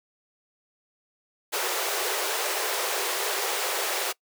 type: high-pass noise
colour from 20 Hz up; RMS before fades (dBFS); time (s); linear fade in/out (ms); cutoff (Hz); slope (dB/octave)
pink; -28; 1.52-4.13; 20; 360; 96
effects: noise-tail reverb RT60 0.1 s tail -23 dB re dry